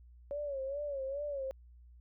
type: tone with vibrato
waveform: sine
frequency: 559 Hz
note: C#5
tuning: 14 cents sharp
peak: -35 dBFS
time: 0.31-1.51 s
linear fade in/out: 0 ms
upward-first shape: sine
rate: 2.4 Hz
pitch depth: 93 cents each way
effects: added 60 Hz sine -54 dBFS peak until 2 s